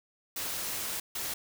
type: noise bursts at uneven times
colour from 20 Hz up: white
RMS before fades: -35 dBFS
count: 2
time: 0.36-1 / 1.15-1.34 s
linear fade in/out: 5 ms
effects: none